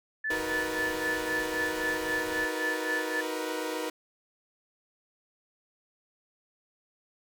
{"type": "tone with tremolo", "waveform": "sine", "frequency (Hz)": 1744, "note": "A6", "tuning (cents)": -16, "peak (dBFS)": -27, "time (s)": [0.24, 3.21], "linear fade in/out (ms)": 5, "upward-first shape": "sine", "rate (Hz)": 3.8, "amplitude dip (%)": 85}
{"type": "chord", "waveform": "sawtooth", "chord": "B major seventh", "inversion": "first", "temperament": "equal with one note detuned", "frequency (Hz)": [314.7, 370, 466.2, 493.9], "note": ["D#4", "F#4", "A#4", "B4"], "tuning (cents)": [20, 0, 0, 0], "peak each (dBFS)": [-32, -36, -33, -32], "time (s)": [0.3, 3.9], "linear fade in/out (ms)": 5}
{"type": "noise", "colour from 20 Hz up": "pink", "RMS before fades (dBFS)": -46, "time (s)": [0.31, 2.46], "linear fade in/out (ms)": 10}
{"effects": []}